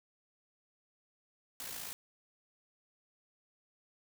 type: noise with amplitude modulation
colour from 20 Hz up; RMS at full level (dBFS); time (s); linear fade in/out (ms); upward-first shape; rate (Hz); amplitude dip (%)
white; -41; 1.6-1.93; 0; sine; 56.4; 50
effects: none